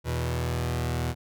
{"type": "tone pair together", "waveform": "sawtooth", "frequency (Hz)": [81.28, 122], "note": ["E2", "B2"], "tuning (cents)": [-24, -21], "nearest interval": "perfect fifth", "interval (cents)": 703, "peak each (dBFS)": -25, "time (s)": [0.04, 1.15], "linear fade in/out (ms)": 50, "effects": []}